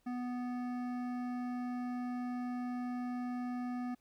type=tone with hard clipping; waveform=sine; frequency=246.9 Hz; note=B3; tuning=in tune; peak=-38 dBFS; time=0.06-3.95 s; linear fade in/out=10 ms; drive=13 dB; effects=pink hiss -75 dBFS RMS until 4 s